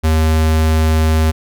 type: tone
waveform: square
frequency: 79.1 Hz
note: D#2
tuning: 29 cents sharp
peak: -11 dBFS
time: 0.03-1.32 s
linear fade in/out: 20 ms
effects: none